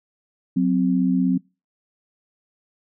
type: tone pair together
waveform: sine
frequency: 184.1 / 260.4 Hz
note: F#3 / C4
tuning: -8 / -8 cents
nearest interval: tritone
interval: 600 cents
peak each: -19 dBFS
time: 0.56-1.38 s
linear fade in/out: 10 ms
effects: noise-tail reverb RT60 0.3 s tail -26 dB re dry